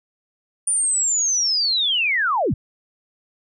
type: linear sweep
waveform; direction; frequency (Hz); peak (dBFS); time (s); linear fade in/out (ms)
sine; down; 9410 to 65.41; -17; 0.67-2.54; 5
effects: none